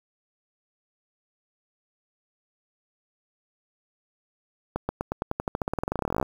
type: accelerating click train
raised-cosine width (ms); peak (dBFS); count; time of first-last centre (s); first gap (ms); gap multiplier
1; -12; 29; 4.76-6.228; 130; 0.92
effects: 7-bit